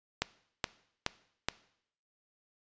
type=click train; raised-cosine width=0.2 ms; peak=-11 dBFS; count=4; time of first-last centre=0.22-1.486 s; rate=2.37 Hz; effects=noise-tail reverb RT60 0.7 s tail -19 dB re dry + resampled to 16000 Hz